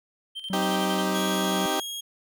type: tone with tremolo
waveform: triangle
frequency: 3136 Hz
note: G7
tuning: in tune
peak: -30 dBFS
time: 0.35-1.03 s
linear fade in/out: 20 ms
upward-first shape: square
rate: 11 Hz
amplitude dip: 65%
type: tone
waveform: triangle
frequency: 189.4 Hz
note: F#3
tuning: 41 cents sharp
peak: -26 dBFS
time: 0.5-1.66 s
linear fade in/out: 2 ms
type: chord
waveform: 15% pulse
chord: C minor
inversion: none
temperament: equal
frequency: 261.6 / 311.1 / 392 Hz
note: C4 / Eb4 / G4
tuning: 0 / 0 / 0 cents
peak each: -26 / -22 / -22 dBFS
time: 0.53-1.8 s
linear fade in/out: 2 ms
type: tone with pitch glide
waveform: sawtooth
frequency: 3322 to 3276 Hz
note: G#7 to G#7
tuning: 0 to -24 cents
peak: -29 dBFS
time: 1.14-2.01 s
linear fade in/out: 10 ms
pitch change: -24 cents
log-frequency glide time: 1.29-1.74 s
effects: none